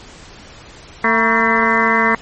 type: harmonic tone with a mistuned harmonic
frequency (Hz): 225.2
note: A3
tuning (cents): +40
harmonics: 1 / 2 / 3 / 4 / 5 / 6 / 7 / 8 / 9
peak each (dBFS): -20 / -21 / -24 / -20 / -18 / -24 / -22 / -19 / -18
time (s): 1.04-2.15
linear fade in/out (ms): 2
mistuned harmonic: 4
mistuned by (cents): +92
effects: pink hiss -39 dBFS RMS until 2.21 s + MP3 32 kbps